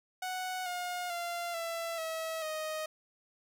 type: tone with pitch steps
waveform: sawtooth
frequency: 740 / 715.2 / 691.2 / 668.1 / 645.7 / 624.1 Hz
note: F#5 / F5 / F5 / E5 / E5 / D#5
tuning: 0 / +41 / -18 / +23 / -36 / +5 cents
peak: -31 dBFS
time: 0.22-2.86 s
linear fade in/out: 5 ms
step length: 440 ms
effects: none